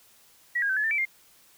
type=tone with pitch steps; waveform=sine; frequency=1926 / 1630 / 1539 / 1709 / 1789 / 2319 / 2115 Hz; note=B6 / G#6 / G6 / G#6 / A6 / D7 / C7; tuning=-44 / -33 / -32 / +49 / +28 / -22 / +18 cents; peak=-23 dBFS; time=0.55-1.054 s; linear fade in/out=10 ms; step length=72 ms; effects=white hiss -58 dBFS RMS until 1.57 s

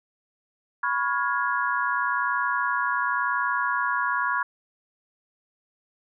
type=chord; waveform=sine; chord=C# dominant seventh; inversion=third; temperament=equal with one note detuned; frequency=987.8 / 1108.7 / 1419.7 / 1661.2 Hz; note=B5 / C#6 / E#6 / G#6; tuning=0 / 0 / +28 / 0 cents; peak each=-28 dBFS; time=0.83-4.43 s; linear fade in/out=5 ms; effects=none

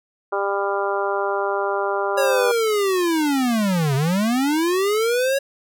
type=harmonic tone; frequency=199 Hz; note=G3; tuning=26 cents sharp; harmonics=2 / 3 / 4 / 5 / 6 / 7; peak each=-24 / -26 / -27 / -28 / -29 / -29 dBFS; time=0.32-2.52 s; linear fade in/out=10 ms
type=linear two-way sweep; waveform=square; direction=down then up; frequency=557 to 130.81 to 557 Hz; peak=-18 dBFS; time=2.17-5.39 s; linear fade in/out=10 ms; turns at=3.95 s
effects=none

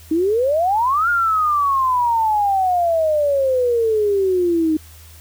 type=exponential two-way sweep; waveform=sine; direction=up then down; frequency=307.8 to 1431 to 307.8 Hz; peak=-14 dBFS; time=0.11-4.77 s; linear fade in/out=5 ms; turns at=1.09 s; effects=added 80 Hz sine -41 dBFS peak until 5.2 s + white hiss -46 dBFS RMS until 5.2 s

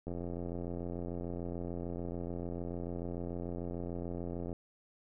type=click train; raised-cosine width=2 ms; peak=-27 dBFS; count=388; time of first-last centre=0.07-4.529 s; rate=86.8 Hz; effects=none

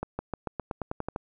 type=accelerating click train; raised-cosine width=1 ms; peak=-17 dBFS; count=11; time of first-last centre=0.03-1.161 s; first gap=160 ms; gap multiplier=0.92; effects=none

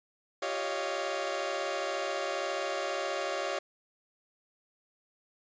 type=tone cluster; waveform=sawtooth; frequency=353.8 / 392.4 / 558 / 620 / 693 Hz; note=F4 / G4 / C#5 / D#5 / F5; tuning=+23 / +2 / +11 / -6 / -14 cents; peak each=-40 / -35 / -31 / -34 / -34 dBFS; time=0.42-3.59 s; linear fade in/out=5 ms; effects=resampled to 16000 Hz

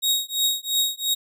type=tone with tremolo; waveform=sawtooth; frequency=3771 Hz; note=A#7; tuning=19 cents sharp; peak=-14 dBFS; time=0.02-1.15 s; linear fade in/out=20 ms; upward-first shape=triangle; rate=2.9 Hz; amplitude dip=100%; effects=none

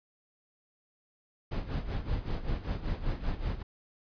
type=noise with tremolo; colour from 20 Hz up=brown; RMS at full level=-30 dBFS; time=1.51-3.63 s; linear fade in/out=10 ms; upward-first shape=sine; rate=5.2 Hz; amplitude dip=75%; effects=resampled to 11025 Hz

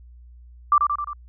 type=tone with echo; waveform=sine; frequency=1174.7 Hz; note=D6; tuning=in tune; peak=-12 dBFS; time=0.72-0.78 s; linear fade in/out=2 ms; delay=88 ms; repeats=4; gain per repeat=-4 dB; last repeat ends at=1.132 s; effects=added 60 Hz sine -43 dBFS peak until 1.28 s

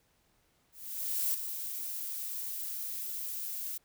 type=noise with ADSR envelope; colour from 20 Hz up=violet; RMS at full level=-30 dBFS; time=0.72-3.78 s; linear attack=620 ms; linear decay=8 ms; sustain=-8 dB; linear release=9 ms; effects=pink hiss -71 dBFS RMS until 3.84 s

